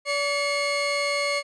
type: tone pair together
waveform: 30% pulse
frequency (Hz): 572.4 / 2171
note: D5 / C#7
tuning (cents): -45 / -37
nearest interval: octave + major seventh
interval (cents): 2308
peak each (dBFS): -23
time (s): 0.05-1.43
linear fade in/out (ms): 50
effects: resampled to 22050 Hz